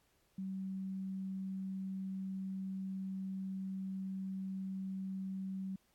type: tone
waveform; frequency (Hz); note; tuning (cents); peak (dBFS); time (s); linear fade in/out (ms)
sine; 190.9; G3; -46; -38; 0.38-5.76; 5
effects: pink hiss -74 dBFS RMS until 5.94 s + AAC 64 kbps